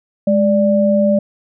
sine tone pair together, 207.7 / 587.5 Hz, G#3 / D5, 0 / +1 cents, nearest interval octave + tritone, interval 1801 cents, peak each -13 dBFS, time 0.27-1.19 s, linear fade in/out 5 ms, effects none

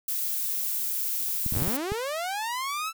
violet noise, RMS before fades -29 dBFS, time 0.08-1.77 s, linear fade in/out 5 ms
clicks, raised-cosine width 5 ms, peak -19 dBFS, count 6, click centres 1.463 / 1.524 / 1.57 / 1.622 / 1.678 / 1.92 s
sawtooth linear sweep, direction up, 41.18 to 1338 Hz, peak -25 dBFS, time 1.51-2.93 s, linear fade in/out 50 ms
effects none

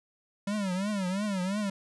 square tone with vibrato, 195.5 Hz, G3, 4 cents flat, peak -29 dBFS, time 0.47-1.7 s, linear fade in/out 5 ms, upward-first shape triangle, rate 2.9 Hz, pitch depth 170 cents each way, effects resampled to 24000 Hz

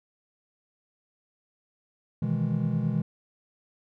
triangle chord, E major seventh, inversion second, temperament equal with one note detuned, 124.62 / 155.56 / 164.81 / 207.7 Hz, B2 / D#3 / E3 / G#3, +16 / 0 / 0 / 0 cents, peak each -28 dBFS, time 2.22-3.02 s, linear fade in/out 5 ms, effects none

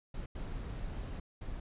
brown noise bursts at uneven times, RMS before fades -40 dBFS, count 3, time 0.14-0.26 / 0.35-1.2 / 1.41-1.6 s, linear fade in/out 5 ms, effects resampled to 8000 Hz

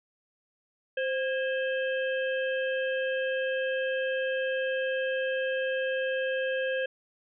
harmonic tone with a mistuned harmonic, 523.3 Hz, C5, in tune, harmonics 1 / 3 / 5 / 6, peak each -28 / -33 / -39 / -42 dBFS, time 0.97-6.86 s, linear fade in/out 5 ms, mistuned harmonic 3, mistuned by +69 cents, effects none

